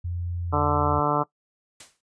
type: tone with pitch glide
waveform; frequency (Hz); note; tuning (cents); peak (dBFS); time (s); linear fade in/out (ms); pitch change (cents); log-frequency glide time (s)
sine; 87.31 to 86.06; F2 to F2; 0 to -25; -27; 0.04-1; 10; -25; 0.38-0.64
type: harmonic tone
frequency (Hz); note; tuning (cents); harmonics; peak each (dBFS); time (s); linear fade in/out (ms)
147.2; D3; +4; 1 / 2 / 3 / 4 / 5 / 6 / 7 / 8 / 9; -29 / -29 / -29 / -29 / -29 / -29 / -29 / -29 / -29; 0.52-1.24; 20
type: noise with exponential decay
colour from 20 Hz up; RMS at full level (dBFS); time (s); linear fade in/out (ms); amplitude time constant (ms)
white; -39; 1.8-2.01; 5; 44
effects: noise-tail reverb RT60 0.1 s tail -19 dB re dry + resampled to 22050 Hz